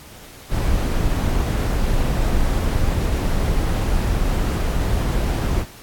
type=noise; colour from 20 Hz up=brown; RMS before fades=-19 dBFS; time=0.49-5.66 s; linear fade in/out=50 ms; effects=pink hiss -42 dBFS RMS until 5.82 s + AAC 64 kbps